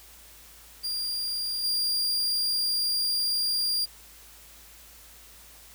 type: tone with level steps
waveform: 40% pulse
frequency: 4787 Hz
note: D8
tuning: 32 cents sharp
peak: -27 / -23 dBFS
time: 0.83-3.86 s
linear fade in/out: 20 ms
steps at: 1.63 s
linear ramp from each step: 20 ms
effects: added 55 Hz sine -56 dBFS peak until 5.74 s + white hiss -51 dBFS RMS until 5.74 s